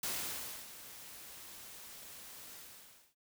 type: noise with ADSR envelope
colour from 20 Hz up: white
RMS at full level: -37 dBFS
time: 0.03-3.15 s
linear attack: 4 ms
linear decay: 630 ms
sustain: -14 dB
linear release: 610 ms
effects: none